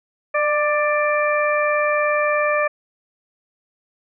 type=harmonic tone with a mistuned harmonic; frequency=590 Hz; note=D5; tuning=8 cents sharp; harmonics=1 / 2 / 3 / 4; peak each=-19 / -22 / -24 / -25 dBFS; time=0.34-2.68 s; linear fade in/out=10 ms; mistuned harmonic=1; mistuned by=+21 cents; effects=none